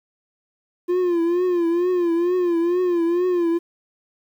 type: tone with vibrato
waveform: triangle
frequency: 349.2 Hz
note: F4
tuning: in tune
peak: -15 dBFS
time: 0.88-3.59 s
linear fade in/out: 20 ms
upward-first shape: triangle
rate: 2.2 Hz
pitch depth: 93 cents each way
effects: 9-bit